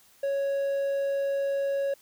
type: tone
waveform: triangle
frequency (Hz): 554.4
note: C#5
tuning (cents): 0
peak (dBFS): -23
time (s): 0.23-1.94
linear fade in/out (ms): 5
effects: white hiss -59 dBFS RMS until 2.01 s